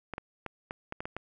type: clicks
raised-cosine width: 0.5 ms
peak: -21 dBFS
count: 8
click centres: 0.137 / 0.181 / 0.463 / 0.709 / 0.924 / 1.005 / 1.055 / 1.166 s
effects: none